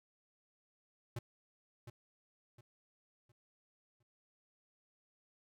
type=tone with echo; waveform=square; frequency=118.9 Hz; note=A#2; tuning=35 cents sharp; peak=-39 dBFS; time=1.16-1.19 s; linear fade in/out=5 ms; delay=710 ms; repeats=4; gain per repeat=-9 dB; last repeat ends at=4.03 s; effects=none

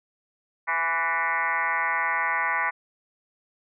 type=tone with frequency modulation; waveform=sine; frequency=1480 Hz; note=F#6; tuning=in tune; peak=-22 dBFS; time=0.67-2.71 s; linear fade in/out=20 ms; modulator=162 Hz; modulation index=4; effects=none

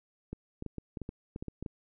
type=clicks; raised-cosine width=3 ms; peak=-25 dBFS; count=12; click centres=0.33 / 0.624 / 0.663 / 0.783 / 0.972 / 1.017 / 1.091 / 1.361 / 1.425 / 1.483 / 1.626 / 1.662 s; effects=none

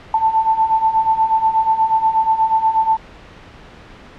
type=beating tone pair; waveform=sine; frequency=880 / 888.3 Hz; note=A5 / A5; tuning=0 / +16 cents; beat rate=8.3 Hz; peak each=-18 / -14 dBFS; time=0.14-2.97 s; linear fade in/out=2 ms; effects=pink hiss -40 dBFS RMS until 4.18 s + low-pass 3000 Hz 12 dB/octave

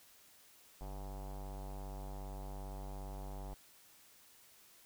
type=tone with low-pass filter; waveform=square; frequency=48.72 Hz; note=G1; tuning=10 cents flat; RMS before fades=-45 dBFS; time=0.81-3.54 s; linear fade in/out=0 ms; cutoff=820 Hz; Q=3.5; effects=white hiss -63 dBFS RMS until 4.85 s

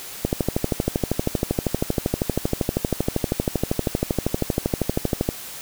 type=click train; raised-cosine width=2 ms; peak=-6 dBFS; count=65; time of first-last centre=0.25-5.289 s; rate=12.7 Hz; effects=white hiss -36 dBFS RMS until 5.61 s

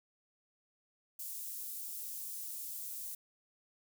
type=high-pass noise; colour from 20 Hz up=white; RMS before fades=-43 dBFS; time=1.19-3.15 s; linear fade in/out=5 ms; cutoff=8900 Hz; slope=12 dB/octave; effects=none

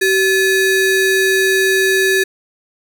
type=ring-modulated tone; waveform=square; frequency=1053 Hz; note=C6; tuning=11 cents sharp; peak=-9 dBFS; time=0.01-2.24 s; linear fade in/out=10 ms; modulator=671 Hz; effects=none

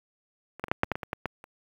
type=clicks; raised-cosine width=0.5 ms; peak=-27 / -14 / -26 / -8 / -6 / -11 / -16 / -18 / -14 / -14 / -29 dBFS; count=11; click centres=0.596 / 0.64 / 0.683 / 0.715 / 0.834 / 0.917 / 0.955 / 1.032 / 1.131 / 1.257 / 1.441 s; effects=high-pass 60 Hz 12 dB/octave + 8-bit

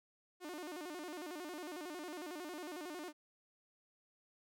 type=tone with vibrato; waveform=sawtooth; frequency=329.6 Hz; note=E4; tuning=in tune; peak=-40 dBFS; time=0.4-3.13 s; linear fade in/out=50 ms; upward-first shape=square; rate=11 Hz; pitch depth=160 cents each way; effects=none

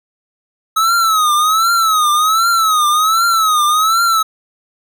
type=tone with vibrato; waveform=square; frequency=1284 Hz; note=E6; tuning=46 cents flat; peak=-11 dBFS; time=0.76-4.23 s; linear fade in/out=10 ms; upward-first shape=triangle; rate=1.3 Hz; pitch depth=140 cents each way; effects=none

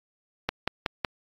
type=click train; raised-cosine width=0.3 ms; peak=-9 dBFS; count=4; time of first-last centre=0.49-1.048 s; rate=5.38 Hz; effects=AAC 32 kbps

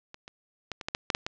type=clicks; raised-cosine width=0.2 ms; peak=-25 / -26 / -16 / -20 / -13 / -10 / -8 / -6 / -14 dBFS; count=9; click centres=0.144 / 0.279 / 0.717 / 0.812 / 0.885 / 0.949 / 1.102 / 1.149 / 1.265 s; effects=low-pass 6000 Hz 12 dB/octave

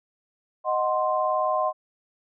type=chord; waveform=sine; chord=C diminished; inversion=first; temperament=equal; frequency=622.3 / 740 / 1046.5 Hz; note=Eb5 / Gb5 / C6; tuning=0 / 0 / 0 cents; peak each=-25 / -27 / -25 dBFS; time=0.64-1.73 s; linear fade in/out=50 ms; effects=none

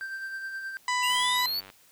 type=tone with tremolo; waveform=triangle; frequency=1568 Hz; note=G6; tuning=in tune; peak=-30 dBFS; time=0.01-0.77 s; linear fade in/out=0 ms; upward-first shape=sine; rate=9.5 Hz; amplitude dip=40%
type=harmonic tone; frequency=994 Hz; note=B5; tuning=11 cents sharp; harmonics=1 / 2 / 3 / 4 / 5 / 6 / 7 / 8; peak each=-27 / -29 / -38 / -39 / -39 / -44 / -42 / -41 dBFS; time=0.88-1.46 s; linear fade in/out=2 ms
type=linear sweep; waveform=square; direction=up; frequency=2700 to 4561 Hz; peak=-28 dBFS; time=1.02-1.61 s; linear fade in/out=20 ms
type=click train; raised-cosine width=0.3 ms; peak=-30 dBFS; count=59; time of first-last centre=1.1-1.701 s; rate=96.5 Hz
effects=white hiss -59 dBFS RMS until 1.91 s

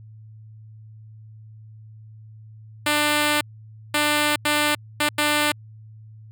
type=tone bursts at uneven times; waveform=5% pulse; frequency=297.4 Hz; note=D4; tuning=22 cents sharp; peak=-7 dBFS; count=5; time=2.86-3.41 / 3.94-4.36 / 4.45-4.75 / 5-5.09 / 5.18-5.52 s; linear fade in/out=5 ms; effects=added 109 Hz sine -41 dBFS peak until 6.31 s

